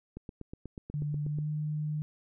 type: click train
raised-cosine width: 3 ms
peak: -28 dBFS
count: 11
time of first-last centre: 0.17-1.387 s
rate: 8.22 Hz
type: tone with pitch glide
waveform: sine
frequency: 147.7 to 151.59 Hz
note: D3 to D#3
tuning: +10 to -45 cents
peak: -30 dBFS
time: 0.94-2.02 s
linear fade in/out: 0 ms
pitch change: +45 cents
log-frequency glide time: 1.25-1.48 s
effects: none